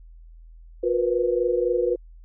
sine tone cluster, 358.9 / 476 / 499.8 Hz, F4 / A#4 / B4, +47 / +36 / +21 cents, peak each -24 dBFS, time 0.83-1.96 s, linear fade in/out 10 ms, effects added 41 Hz sine -43 dBFS peak until 2.24 s

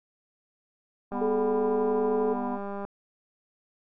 harmonic tone, 246.9 Hz, B3, in tune, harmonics 1 / 3 / 4, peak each -31 / -36 / -37 dBFS, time 1.11-2.59 s, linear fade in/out 50 ms
click train, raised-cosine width 1 ms, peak -23 dBFS, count 347, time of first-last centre 1.12-2.85 s, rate 200 Hz
sine tone, 430 Hz, A4, 40 cents flat, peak -24 dBFS, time 1.21-2.34 s, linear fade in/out 10 ms
effects none

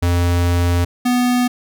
square tone pair in turn, 87.31 / 246.9 Hz, F2 / B3, 0 / 0 cents, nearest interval octave + tritone, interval 1800 cents, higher second, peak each -14 dBFS, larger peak neither, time 0.02-0.85 / 1.05-1.48 s, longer first, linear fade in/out 10 ms, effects none

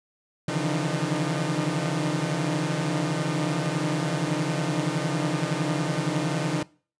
sawtooth tone cluster, 138.2 / 150.7 / 161.6 / 172.3 / 303.6 Hz, C#3 / D3 / E3 / F3 / D#4, -5 / +45 / -34 / -23 / -42 cents, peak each -27 dBFS, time 0.48-6.63 s, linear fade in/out 5 ms, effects noise-tail reverb RT60 0.4 s tail -22 dB re dry + resampled to 22050 Hz

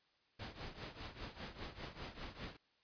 pink noise with tremolo, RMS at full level -45 dBFS, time 0.39-2.57 s, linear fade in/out 10 ms, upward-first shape triangle, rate 5 Hz, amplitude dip 85%, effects white hiss -75 dBFS RMS until 2.83 s + resampled to 11025 Hz

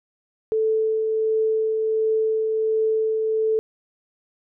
sine tone with tremolo, 439.4 Hz, A4, 2 cents flat, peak -17 dBFS, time 0.52-3.59 s, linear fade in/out 0 ms, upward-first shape triangle, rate 1.4 Hz, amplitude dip 30%, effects none

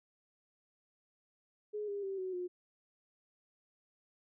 sine tone with pitch steps, 420 / 403.8 / 388.3 / 373.3 / 358.9 Hz, G#4 / G#4 / G4 / F#4 / F4, +19 / -49 / -16 / +15 / +47 cents, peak -36 dBFS, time 1.73-2.48 s, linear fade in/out 20 ms, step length 150 ms, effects none

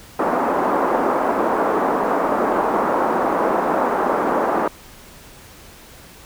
white band-pass noise, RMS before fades -19 dBFS, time 0.19-4.68 s, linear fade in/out 5 ms, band 230 to 1100 Hz, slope 24 dB/octave, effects pink hiss -43 dBFS RMS until 6.25 s

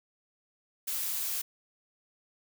blue noise, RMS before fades -33 dBFS, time 0.87-1.42 s, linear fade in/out 10 ms, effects none

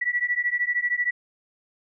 sine beating tone pair, 1943 / 1956 Hz, B6 / B6, -29 / -17 cents, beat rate 13 Hz, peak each -25 dBFS, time 0.01-1.11 s, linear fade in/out 10 ms, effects none

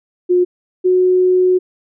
sine tone pair in turn, 358.7 / 366.7 Hz, F4 / F#4, +46 / -15 cents, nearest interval unison, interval 39 cents, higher second, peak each -9 dBFS, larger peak neither, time 0.29-0.45 / 0.84-1.59 s, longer second, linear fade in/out 20 ms, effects none

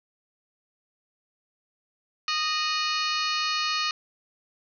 harmonic tone with a mistuned harmonic, 619 Hz, D#5, 9 cents flat, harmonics 2 / 3 / 4 / 5 / 6 / 7 / 8 / 9 / 10, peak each -29 / -35 / -32 / -34 / -36 / -30 / -37 / -40 / -43 dBFS, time 2.28-3.91 s, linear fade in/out 2 ms, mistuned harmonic 5, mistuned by -100 cents, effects none

